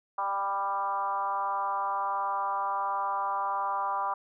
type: tone with frequency modulation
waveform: sine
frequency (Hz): 987.8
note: B5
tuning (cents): 0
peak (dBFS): -27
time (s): 0.18-4.14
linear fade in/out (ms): 5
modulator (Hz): 197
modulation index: 1.3
effects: none